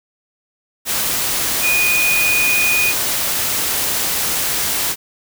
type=tone in noise; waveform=sine; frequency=2469 Hz; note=D#7; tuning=14 cents flat; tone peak=-14 dBFS; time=1.61-2.94 s; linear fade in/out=50 ms; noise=white; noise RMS=-19 dBFS; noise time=0.85-4.96 s; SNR=+2 dB; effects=none